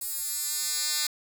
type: tone with high-pass filter sweep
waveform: 10% pulse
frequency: 299.9 Hz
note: D4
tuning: 36 cents sharp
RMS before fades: -30 dBFS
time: 0.01-1.07 s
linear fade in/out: 5 ms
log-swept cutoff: 11000 to 4200 Hz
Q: 0.99
effects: 8-bit